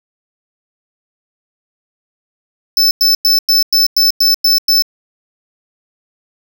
square tone bursts, 5274 Hz, E8, in tune, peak -8 dBFS, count 9, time 2.77-4.822 s, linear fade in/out 2 ms, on 140 ms, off 99 ms, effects none

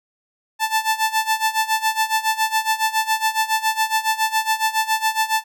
sawtooth tone with tremolo, 880 Hz, A5, in tune, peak -11 dBFS, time 0.59-5.44 s, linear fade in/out 50 ms, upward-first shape sine, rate 7.2 Hz, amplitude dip 85%, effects none

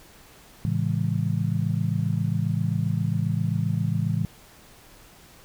sine chord, A major seventh, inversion none, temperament just, 110 / 137.5 / 165 / 206.2 Hz, A2 / C#3 / E3 / G#3, 0 / -14 / +2 / -12 cents, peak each -26 / -28 / -26 / -32 dBFS, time 0.65-4.25 s, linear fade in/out 0 ms, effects pink hiss -51 dBFS RMS until 5.44 s

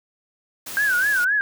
white noise, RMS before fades -33 dBFS, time 0.66-1.25 s, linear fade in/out 10 ms
sine tone with vibrato, 1568 Hz, G6, in tune, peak -17 dBFS, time 0.77-1.41 s, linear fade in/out 0 ms, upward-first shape sine, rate 3.9 Hz, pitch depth 150 cents each way
effects none

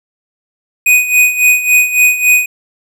square tone with tremolo, 2489 Hz, D#7, in tune, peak -5 dBFS, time 0.86-2.46 s, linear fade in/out 5 ms, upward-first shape sine, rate 3.6 Hz, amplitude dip 75%, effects none

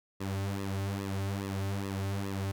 sawtooth tone with flanger, 98.1 Hz, G2, 2 cents sharp, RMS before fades -34 dBFS, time 0.2-2.52 s, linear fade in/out 10 ms, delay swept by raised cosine 1.3 to 4.3 ms, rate 2.4 Hz, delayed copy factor -1, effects none

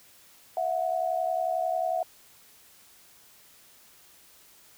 sine tone pair together, 659.3 / 730.4 Hz, E5 / F#5, 0 / -23 cents, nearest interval major second, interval 177 cents, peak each -28 dBFS, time 0.57-2.03 s, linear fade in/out 2 ms, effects white hiss -56 dBFS RMS until 4.77 s

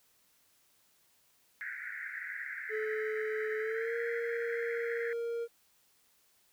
white band-pass noise, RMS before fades -41 dBFS, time 1.61-5.13 s, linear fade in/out 0 ms, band 1500 to 2100 Hz, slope 96 dB/octave
triangle tone with pitch glide, 433.1 to 466.9 Hz, A4 to A#4, -27 to +3 cents, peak -31 dBFS, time 2.69-5.48 s, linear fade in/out 50 ms, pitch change +130 cents, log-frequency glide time 3.59-3.96 s
effects white hiss -69 dBFS RMS until 6.52 s

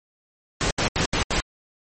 pink noise bursts, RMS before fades -22 dBFS, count 5, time 0.61-1.403 s, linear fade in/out 0 ms, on 97 ms, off 77 ms, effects MP3 32 kbps

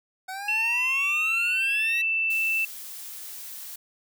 25% pulse exponential sweep, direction up, 744 to 1945 Hz, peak -29 dBFS, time 0.28-2.02 s, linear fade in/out 10 ms
sine tone with pitch glide, 2700 to 2658 Hz, E7 to E7, +41 to +14 cents, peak -22 dBFS, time 0.48-2.65 s, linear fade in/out 5 ms, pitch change -27 cents, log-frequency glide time 1.49-2.04 s
blue noise, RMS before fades -39 dBFS, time 2.3-3.76 s, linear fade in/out 5 ms
effects none

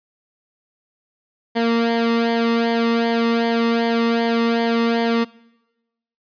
sawtooth tone with flanger, 231.5 Hz, A#3, 12 cents flat, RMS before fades -18 dBFS, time 1.55-5.25 s, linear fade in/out 20 ms, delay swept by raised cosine 0.76 to 1.3 ms, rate 2.6 Hz, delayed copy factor -0.7, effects noise-tail reverb RT60 1.0 s tail -23 dB re dry + resampled to 11025 Hz

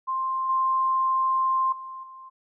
sine tone with level steps, 1051 Hz, C6, 7 cents sharp, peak -24 / -20 / -35 / -41 dBFS, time 0.07-2.3 s, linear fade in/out 20 ms, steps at 0.49 / 1.72 / 2.03 s, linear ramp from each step 5 ms, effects none

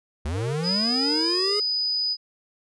square linear sweep, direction up, 67.9 to 422.8 Hz, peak -26 dBFS, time 0.25-1.6 s, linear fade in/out 5 ms
triangle tone with tremolo, 460 Hz, A#4, 23 cents flat, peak -27 dBFS, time 0.34-1.54 s, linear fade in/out 20 ms, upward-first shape triangle, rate 1.6 Hz, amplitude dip 85%
sine tone, 4978 Hz, D#8, in tune, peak -22 dBFS, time 0.63-2.17 s, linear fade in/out 50 ms
effects resampled to 24000 Hz

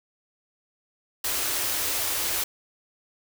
white band-stop noise, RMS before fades -27 dBFS, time 1.24-2.44 s, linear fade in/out 5 ms, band 130 to 250 Hz, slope 96 dB/octave, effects none

